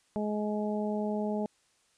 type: harmonic tone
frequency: 210.6 Hz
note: G#3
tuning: 24 cents sharp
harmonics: 1 / 2 / 3 / 4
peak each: -31 / -35 / -36 / -40 dBFS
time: 0.16-1.46 s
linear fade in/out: 0 ms
effects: white hiss -69 dBFS RMS until 1.97 s + resampled to 22050 Hz